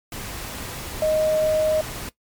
sine tone in noise, 622.3 Hz, D#5, in tune, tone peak -17 dBFS, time 1.02-1.81 s, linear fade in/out 2 ms, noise pink, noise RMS -33 dBFS, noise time 0.12-2.09 s, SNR +13 dB, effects noise-tail reverb RT60 0.1 s tail -17 dB re dry + MP3 96 kbps

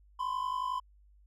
triangle tone pair together, 1005 / 1056 Hz, B5 / C6, +30 / +16 cents, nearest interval minor second, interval 86 cents, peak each -31 / -34 dBFS, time 0.19-0.8 s, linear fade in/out 10 ms, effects added 50 Hz sine -58 dBFS peak until 1.26 s

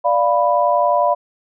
sine chord, B diminished, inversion first, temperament equal, 587.3 / 698.5 / 987.8 Hz, D5 / F5 / B5, 0 / 0 / 0 cents, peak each -17 dBFS, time 0.04-1.15 s, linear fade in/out 20 ms, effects none

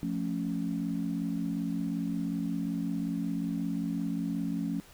sine chord, F augmented, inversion none, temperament equal, 174.61 / 220 / 277.2 Hz, F3 / A3 / C#4, 0 / 0 / 0 cents, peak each -33 / -34 / -33 dBFS, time 0.03-4.8 s, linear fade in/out 0 ms, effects tanh soft clip ceiling -20 dBFS + pink hiss -55 dBFS RMS until 4.93 s

